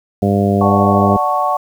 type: harmonic tone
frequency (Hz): 100.1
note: G2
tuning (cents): +37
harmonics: 1 / 2 / 3 / 4 / 5 / 6 / 7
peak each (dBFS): -17 / -14 / -22 / -19 / -23 / -22 / -21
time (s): 0.22-1.17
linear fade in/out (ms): 5
type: chord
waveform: sine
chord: D major seventh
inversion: none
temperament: equal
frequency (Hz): 587.3 / 740 / 880 / 1108.7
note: D5 / F#5 / A5 / C#6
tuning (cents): 0 / 0 / 0 / 0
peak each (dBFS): -21 / -17 / -21 / -17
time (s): 0.61-1.57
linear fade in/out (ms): 5
effects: 7-bit